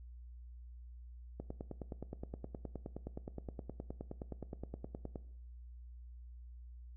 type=click train; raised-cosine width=2 ms; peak=-29 dBFS; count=37; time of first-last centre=1.4-5.158 s; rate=9.58 Hz; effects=noise-tail reverb RT60 0.7 s tail -18 dB re dry + added 60 Hz sine -49 dBFS peak until 6.96 s